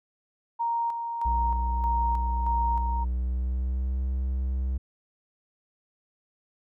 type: tone with tremolo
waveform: sine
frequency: 932.3 Hz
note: A#5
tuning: in tune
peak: -24 dBFS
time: 0.59-3.05 s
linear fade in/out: 20 ms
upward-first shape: square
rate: 1.6 Hz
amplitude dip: 45%
type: tone with pitch glide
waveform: triangle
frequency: 60.8 to 64.79 Hz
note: B1 to C2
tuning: -26 to -16 cents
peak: -23 dBFS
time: 1.25-4.78 s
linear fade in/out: 10 ms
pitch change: +110 cents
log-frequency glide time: 2.85-4 s
effects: none